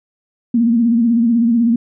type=tone with vibrato; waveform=sine; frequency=233.1 Hz; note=A#3; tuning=in tune; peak=-10 dBFS; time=0.54-1.76 s; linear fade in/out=5 ms; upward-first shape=sine; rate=16 Hz; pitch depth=70 cents each way; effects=none